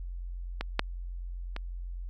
clicks, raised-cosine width 0.3 ms, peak -16 / -8 / -20 dBFS, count 3, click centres 0.61 / 0.794 / 1.564 s, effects added 44 Hz sine -35 dBFS peak until 2.09 s

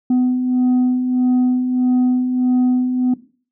sine beating tone pair, 250 / 251.6 Hz, B3 / B3, +21 / +32 cents, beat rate 1.6 Hz, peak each -20 / -12 dBFS, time 0.1-3.14 s, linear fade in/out 5 ms, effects noise-tail reverb RT60 0.4 s tail -17 dB re dry + tanh soft clip ceiling -11 dBFS

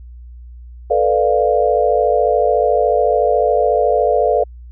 sine chord, B half-diminished seventh, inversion third, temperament equal with one note detuned, 440 / 493.9 / 590.4 / 698.5 Hz, A4 / B4 / D5 / F5, 0 / 0 / +9 / 0 cents, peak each -17 dBFS, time 0.9-4.44 s, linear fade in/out 10 ms, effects added 60 Hz sine -33 dBFS peak until 4.71 s

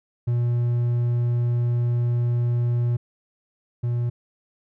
triangle tone pair in turn, 120 / 120 Hz, B2 / B2, -49 / -49 cents, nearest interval unison, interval 0 cents, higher neither, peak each -17 / -19 dBFS, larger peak first, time 0.27-2.97 / 3.83-4.1 s, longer first, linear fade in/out 10 ms, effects none

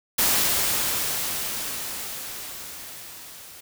white noise with level ramp, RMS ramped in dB -20 to -44 dBFS, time 0.18-3.61 s, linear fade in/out 10 ms, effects none

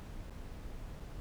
brown noise with dropouts, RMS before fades -45 dBFS, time 0-1.2 s, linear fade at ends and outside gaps 0 ms, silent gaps 0.297-0.306 / 1-1.005 s, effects none

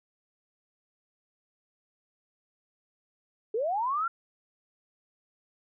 sine linear sweep, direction up, 408.8 to 1396.9 Hz, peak -26 dBFS, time 3.54-4.08 s, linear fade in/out 5 ms, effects none

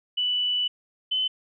sine tone pair in turn, 2970 / 3038 Hz, F#7 / F#7, +6 / +45 cents, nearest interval unison, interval 39 cents, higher second, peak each -22 dBFS, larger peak neither, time 0.17-0.68 / 1.11-1.28 s, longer first, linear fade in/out 10 ms, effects none

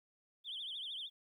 sine tone with vibrato, 3322 Hz, G#7, in tune, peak -40 dBFS, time 0.44-1.1 s, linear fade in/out 50 ms, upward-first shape triangle, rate 13 Hz, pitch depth 190 cents each way, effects tanh soft clip ceiling -36 dBFS + 13-bit

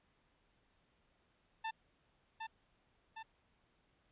sawtooth tone with echo, 890 Hz, A5, 20 cents sharp, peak -34 dBFS, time 1.64-1.71 s, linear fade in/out 10 ms, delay 760 ms, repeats 2, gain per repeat -4 dB, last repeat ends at 3.23 s, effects pink hiss -75 dBFS RMS until 4.11 s + resampled to 8000 Hz

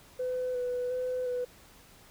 sine tone with vibrato, 499.8 Hz, B4, 21 cents sharp, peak -28 dBFS, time 0.19-1.45 s, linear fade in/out 10 ms, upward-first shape square, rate 1.4 Hz, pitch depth 17 cents each way, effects tanh soft clip ceiling -26 dBFS + pink hiss -56 dBFS RMS until 2.1 s

